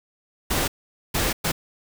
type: noise bursts at uneven times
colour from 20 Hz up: pink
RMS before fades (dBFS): -23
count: 3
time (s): 0.5-0.68 / 1.14-1.33 / 1.44-1.52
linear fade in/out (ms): 10
effects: none